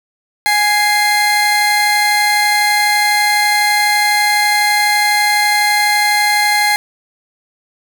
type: tone pair together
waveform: 30% pulse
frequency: 830 / 2091 Hz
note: G#5 / C7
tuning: -1 / -2 cents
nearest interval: octave + major third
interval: 1599 cents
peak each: -11 dBFS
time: 0.46-6.76 s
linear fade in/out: 0 ms
effects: none